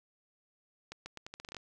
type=accelerating click train; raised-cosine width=0.2 ms; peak=-26 dBFS; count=11; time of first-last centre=0.92-1.567 s; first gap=140 ms; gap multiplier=0.81; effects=none